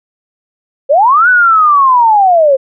sine linear two-way sweep, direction up then down, 517 to 1508 to 517 Hz, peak -4 dBFS, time 0.89-2.57 s, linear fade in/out 20 ms, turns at 1.29 s, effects none

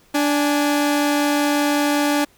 sawtooth tone pair together, 292 / 830.6 Hz, D4 / G#5, -10 / 0 cents, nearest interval octave + tritone, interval 1810 cents, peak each -13 / -21 dBFS, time 0.14-2.25 s, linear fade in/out 10 ms, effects pink hiss -55 dBFS RMS until 2.37 s

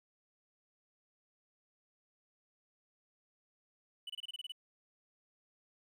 triangle tone bursts, 2974 Hz, F#7, 8 cents sharp, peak -39 dBFS, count 9, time 4.07-4.521 s, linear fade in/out 5 ms, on 27 ms, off 26 ms, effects 12-bit

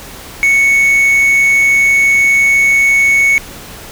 triangle tone with quantisation, 2217 Hz, C#7, in tune, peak -5 dBFS, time 0.43-3.38 s, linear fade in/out 0 ms, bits 5, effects pink hiss -31 dBFS RMS until 3.91 s

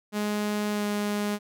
sawtooth tone with pitch glide, 208.8 to 206.8 Hz, G#3 to G#3, +10 to -7 cents, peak -22 dBFS, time 0.12-1.39 s, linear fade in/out 50 ms, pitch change -17 cents, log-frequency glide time 0.7-0.85 s, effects none

